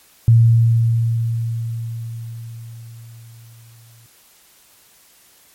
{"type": "tone with exponential decay", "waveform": "sine", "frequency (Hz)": 115.3, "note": "A#2", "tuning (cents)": -19, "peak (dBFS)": -6, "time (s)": [0.28, 4.06], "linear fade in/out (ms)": 0, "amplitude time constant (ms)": 820, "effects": ["white hiss -51 dBFS RMS until 5.54 s", "MP3 64 kbps"]}